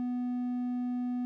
sine tone with hard clipping, 246.9 Hz, B3, in tune, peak -31 dBFS, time 0-1.25 s, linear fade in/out 0 ms, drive 3 dB, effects none

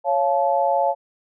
sine chord, Db augmented, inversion none, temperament just, 554.4 / 693 / 866.2 Hz, Db5 / F5 / A5, 0 / -14 / -27 cents, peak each -21 dBFS, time 0.04-0.95 s, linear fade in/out 50 ms, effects none

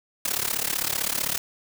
white noise with amplitude modulation, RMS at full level -23 dBFS, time 0.25-1.38 s, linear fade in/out 2 ms, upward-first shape sine, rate 35.6 Hz, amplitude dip 90%, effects none

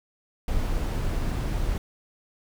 brown noise, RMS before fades -26 dBFS, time 0.48-1.78 s, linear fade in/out 2 ms, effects none

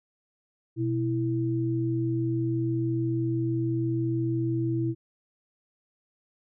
sine tone pair together, 123.47 / 329.6 Hz, B2 / E4, 0 / 0 cents, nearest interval octave + perfect fourth, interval 1700 cents, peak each -27 / -27 dBFS, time 0.76-4.95 s, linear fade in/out 50 ms, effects none

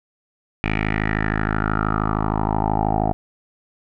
10% pulse tone with low-pass filter sweep, 53 Hz, G#1, 36 cents sharp, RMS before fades -21 dBFS, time 0.64-3.13 s, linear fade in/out 0 ms, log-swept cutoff 2400 to 710 Hz, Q 5.6, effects none

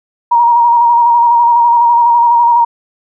sine tone with vibrato, 945 Hz, A#5, 23 cents sharp, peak -5 dBFS, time 0.31-2.65 s, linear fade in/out 10 ms, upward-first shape square, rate 12 Hz, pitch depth 23 cents each way, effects none

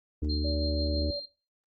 harmonic tone, 75 Hz, D2, 37 cents sharp, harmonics 1 / 3 / 4 / 5 / 6, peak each -28 / -39 / -33 / -42 / -44 dBFS, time 0.22-1.11 s, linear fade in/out 5 ms
sine tone with tremolo, 4186 Hz, C8, in tune, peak -32 dBFS, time 0.29-1.26 s, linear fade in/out 10 ms, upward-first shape sine, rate 6.1 Hz, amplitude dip 50%
sine tone, 573 Hz, D5, 43 cents flat, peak -34 dBFS, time 0.44-1.2 s, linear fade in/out 10 ms
effects noise-tail reverb RT60 0.3 s tail -17 dB re dry + Opus 24 kbps

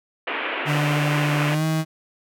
white band-pass noise, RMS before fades -27 dBFS, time 0.27-1.55 s, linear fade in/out 5 ms, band 260 to 2900 Hz, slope 48 dB/octave
35% pulse tone with pitch glide, 147.8 to 158.41 Hz, D3 to D#3, +11 to +31 cents, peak -18 dBFS, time 0.65-1.85 s, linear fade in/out 50 ms, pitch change +120 cents, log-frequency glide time 1.48-1.64 s
effects none

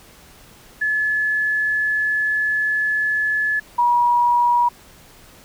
sine tone pair in turn, 1717 / 961.8 Hz, A6 / B5, -43 / -46 cents, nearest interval minor seventh, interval 1003 cents, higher first, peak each -17 / -13 dBFS, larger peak second, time 0.81-3.6 / 3.78-4.69 s, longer first, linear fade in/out 10 ms, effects pink hiss -47 dBFS RMS until 5.44 s

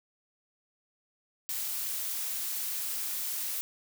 blue noise, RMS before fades -34 dBFS, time 1.49-3.61 s, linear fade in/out 0 ms, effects none

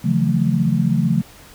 sine chord, F# minor seventh, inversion second, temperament equal with one note detuned, 138.59 / 164.81 / 180.56 / 220 Hz, C#3 / E3 / F#3 / A3, 0 / 0 / -42 / 0 cents, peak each -20 dBFS, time 0.04-1.22 s, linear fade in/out 10 ms, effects pink hiss -44 dBFS RMS until 1.54 s

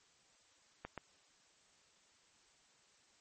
clicks, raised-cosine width 0.5 ms, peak -28 dBFS, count 2, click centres 0.85 / 0.977 s, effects white hiss -69 dBFS RMS until 3.2 s + MP3 32 kbps

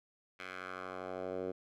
10% pulse tone with band-pass filter sweep, 92.5 Hz, F#2, in tune, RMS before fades -42 dBFS, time 0.39-1.52 s, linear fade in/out 10 ms, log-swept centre 2100 to 430 Hz, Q 1.8, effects none

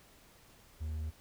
triangle tone, 77.78 Hz, D#2, in tune, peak -33 dBFS, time 0.8-1.11 s, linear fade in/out 20 ms, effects pink hiss -61 dBFS RMS until 1.2 s

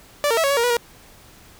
sawtooth tone with pitch steps, 583 / 459.2 / 651 / 555 / 563 / 467.9 / 487.7 / 473.2 Hz, D5 / A#4 / E5 / C#5 / C#5 / A#4 / B4 / A#4, -13 / -26 / -22 / +2 / +27 / +6 / -22 / +26 cents, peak -13 dBFS, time 0.24-0.768 s, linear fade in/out 0 ms, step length 66 ms, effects pink hiss -48 dBFS RMS until 1.59 s

